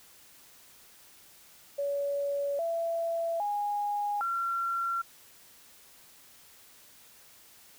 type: tone with pitch steps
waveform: sine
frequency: 566 / 669 / 823 / 1367 Hz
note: C#5 / E5 / G#5 / F6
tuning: +36 / +25 / -16 / -37 cents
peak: -28 dBFS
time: 1.78-5.02 s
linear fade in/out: 10 ms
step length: 810 ms
effects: white hiss -56 dBFS RMS until 7.78 s